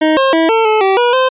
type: tone with pitch steps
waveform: 25% pulse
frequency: 312.5 / 535 / 325.6 / 449.3 / 432.8 / 385.3 / 483.6 / 518 Hz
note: D#4 / C5 / E4 / A4 / A4 / G4 / B4 / C5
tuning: +8 / +38 / -21 / +36 / -29 / -30 / -36 / -17 cents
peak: -5 dBFS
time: 0.01-1.29 s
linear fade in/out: 10 ms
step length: 160 ms
effects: resampled to 8000 Hz